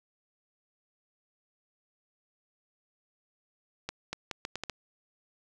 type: accelerating click train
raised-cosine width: 0.2 ms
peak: -17 dBFS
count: 7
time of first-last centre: 3.89-4.697 s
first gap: 240 ms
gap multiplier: 0.76
effects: none